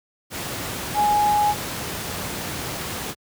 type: tone in noise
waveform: sine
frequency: 833 Hz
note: G#5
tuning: 5 cents sharp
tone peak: -16 dBFS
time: 0.94-1.55 s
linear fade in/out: 50 ms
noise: pink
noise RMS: -29 dBFS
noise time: 0.3-3.15 s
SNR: +10 dB
effects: high-pass 80 Hz 12 dB/octave